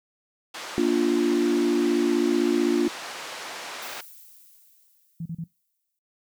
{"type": "band-pass noise", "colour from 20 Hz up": "pink", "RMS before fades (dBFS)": -37, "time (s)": [0.54, 4.01], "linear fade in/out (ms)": 5, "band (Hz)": [600, 6300], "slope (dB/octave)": 12}
{"type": "chord", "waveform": "sine", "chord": "Bb major", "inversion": "none", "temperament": "equal with one note detuned", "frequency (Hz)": [237.6, 293.7, 349.2], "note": ["Bb3", "D4", "F4"], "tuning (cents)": [33, 0, 0], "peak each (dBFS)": [-26, -23, -22], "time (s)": [0.78, 2.88], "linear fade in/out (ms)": 0}
{"type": "noise with exponential decay", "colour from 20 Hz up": "violet", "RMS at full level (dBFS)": -41, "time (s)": [3.82, 5.99], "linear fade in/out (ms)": 2, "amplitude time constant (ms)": 470}
{"type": "tone bursts", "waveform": "sine", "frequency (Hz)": 165.7, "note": "E3", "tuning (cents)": 9, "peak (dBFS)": -29, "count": 3, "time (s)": [5.2, 5.441], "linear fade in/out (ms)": 5, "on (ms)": 57, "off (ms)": 35}
{"effects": ["noise-tail reverb RT60 0.2 s tail -21 dB re dry"]}